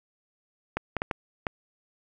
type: clicks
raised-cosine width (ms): 0.5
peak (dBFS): -12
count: 5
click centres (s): 0.77 / 0.967 / 1.019 / 1.112 / 1.468
effects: none